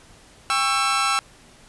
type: chord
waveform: sawtooth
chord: C# diminished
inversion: second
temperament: just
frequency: 798.3 / 1108.7 / 1330.5 Hz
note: G5 / C#6 / E6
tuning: +31 / 0 / +16 cents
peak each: -23 / -22 / -17 dBFS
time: 0.5-1.19 s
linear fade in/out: 0 ms
effects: pink hiss -50 dBFS RMS until 1.68 s + resampled to 24000 Hz